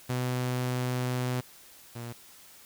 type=tone pair in turn; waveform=sawtooth; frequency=125.7 / 118.51 Hz; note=B2 / A#2; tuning=+31 / +29 cents; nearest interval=minor second; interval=102 cents; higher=first; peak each=-24 / -33 dBFS; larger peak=first; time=0.09-1.41 / 1.95-2.13 s; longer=first; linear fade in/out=10 ms; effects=white hiss -53 dBFS RMS until 2.65 s